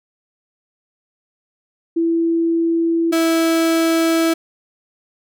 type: tone pair in turn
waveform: sine / 35% pulse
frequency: 332.5 / 328.1 Hz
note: E4 / E4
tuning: +15 / -8 cents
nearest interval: unison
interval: 23 cents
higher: first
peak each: -14 / -12 dBFS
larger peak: second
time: 1.96-3.12 / 3.12-4.34 s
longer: second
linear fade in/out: 10 ms
effects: none